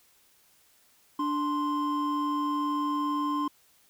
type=tone pair together; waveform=triangle; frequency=293.7 / 1046.6 Hz; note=D4 / C6; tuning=0 / 0 cents; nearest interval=octave + minor seventh; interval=2200 cents; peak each=-27 dBFS; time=1.19-3.48 s; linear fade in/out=5 ms; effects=white hiss -63 dBFS RMS until 3.89 s